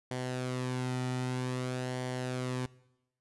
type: tone with flanger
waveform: sawtooth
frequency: 126.9 Hz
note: B2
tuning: 47 cents sharp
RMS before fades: -35 dBFS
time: 0.11-2.66 s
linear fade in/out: 2 ms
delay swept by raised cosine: 0.77 to 1.87 ms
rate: 0.52 Hz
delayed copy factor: -0.5
effects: noise-tail reverb RT60 0.9 s tail -21 dB re dry + resampled to 24000 Hz